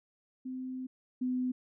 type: tone pair in turn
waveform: sine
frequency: 257.5 / 252.9 Hz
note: C4 / B3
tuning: -28 / +41 cents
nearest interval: unison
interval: 31 cents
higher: first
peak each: -36 / -29 dBFS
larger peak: second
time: 0.45-0.87 / 1.21-1.52 s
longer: first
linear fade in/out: 10 ms
effects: none